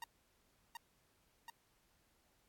sawtooth tone with echo, 932.3 Hz, A#5, in tune, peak -40 dBFS, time 0.02-0.04 s, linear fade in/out 2 ms, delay 730 ms, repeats 2, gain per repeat -2 dB, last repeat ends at 1.5 s, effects pink hiss -75 dBFS RMS until 2.48 s + AAC 64 kbps

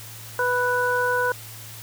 harmonic tone, 494 Hz, B4, in tune, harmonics 1 / 2 / 3, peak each -24 / -25 / -23 dBFS, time 0.39-1.32 s, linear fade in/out 2 ms, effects added 111 Hz sine -42 dBFS peak until 1.82 s + white hiss -41 dBFS RMS until 1.82 s

